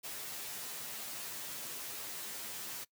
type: noise with comb filter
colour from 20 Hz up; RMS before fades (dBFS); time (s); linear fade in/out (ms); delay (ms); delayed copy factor
white; -43; 0.03-2.85; 20; 11; -0.85
effects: noise-tail reverb RT60 0.1 s tail -21 dB re dry + high-pass 100 Hz 12 dB/octave